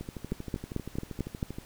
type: two click trains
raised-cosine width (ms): 3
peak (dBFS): -24 / -17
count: 21 / 6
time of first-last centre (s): 0.01-1.585 / 0.32-1.429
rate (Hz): 12.7 / 4.51
effects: pink hiss -53 dBFS RMS until 1.65 s